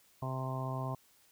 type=harmonic tone; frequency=130.81 Hz; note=C3; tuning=in tune; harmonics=1 / 2 / 3 / 4 / 5 / 6 / 7 / 8; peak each=-36 / -45 / -48 / -51 / -43 / -48 / -46 / -43 dBFS; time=0.22-0.95 s; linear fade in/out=5 ms; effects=white hiss -66 dBFS RMS until 1.31 s